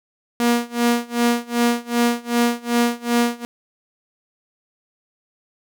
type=tone with tremolo; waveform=sawtooth; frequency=238 Hz; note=A#3; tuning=36 cents sharp; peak=-10 dBFS; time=0.4-3.45 s; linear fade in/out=0 ms; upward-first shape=sine; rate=2.6 Hz; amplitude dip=95%; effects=none